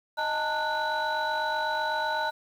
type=tone cluster; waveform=sine; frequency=622 / 856 / 904 / 1473 / 3951 Hz; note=D#5 / A5 / A5 / F#6 / B7; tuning=-1 / -48 / +47 / -8 / 0 cents; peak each=-32 / -35 / -28 / -30 / -36 dBFS; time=0.17-2.31 s; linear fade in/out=20 ms; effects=tanh soft clip ceiling -20 dBFS + 9-bit